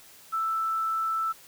sine tone, 1322 Hz, E6, 5 cents sharp, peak -25 dBFS, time 0.32-1.33 s, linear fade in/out 20 ms, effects white hiss -52 dBFS RMS until 1.47 s

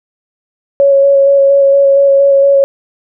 sine tone with vibrato, 554.4 Hz, C#5, in tune, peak -4 dBFS, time 0.8-2.64 s, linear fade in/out 0 ms, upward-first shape square, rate 4.3 Hz, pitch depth 11 cents each way, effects none

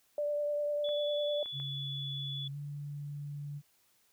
sine tone with vibrato, 587.3 Hz, D5, in tune, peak -30 dBFS, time 0.18-1.43 s, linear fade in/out 2 ms, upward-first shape triangle, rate 10 Hz, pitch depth 16 cents each way
sine tone, 3429 Hz, A7, 45 cents flat, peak -38 dBFS, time 0.84-2.48 s, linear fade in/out 5 ms
clicks, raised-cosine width 0.5 ms, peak -37 dBFS, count 3, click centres 0.89 / 1.459 / 1.6 s
sine tone with pitch glide, 138.3 to 144.76 Hz, C#3 to D3, -4 to -25 cents, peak -38 dBFS, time 1.52-3.62 s, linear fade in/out 50 ms, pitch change +79 cents, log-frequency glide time 2.51-2.56 s
effects white hiss -70 dBFS RMS until 4.12 s

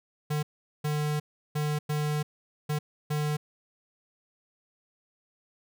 square tone bursts at uneven times, 149.9 Hz, D3, 36 cents sharp, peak -27 dBFS, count 6, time 0.3-0.43 / 0.84-1.2 / 1.55-1.79 / 1.89-2.23 / 2.69-2.79 / 3.1-3.37 s, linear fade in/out 10 ms, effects none

